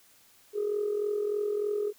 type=tone with amplitude modulation; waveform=sine; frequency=415.3 Hz; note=G#4; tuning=in tune; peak=-23 dBFS; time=0.53-1.93 s; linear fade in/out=50 ms; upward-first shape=sine; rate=43.3 Hz; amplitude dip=65%; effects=tanh soft clip ceiling -21 dBFS + white hiss -60 dBFS RMS until 1.98 s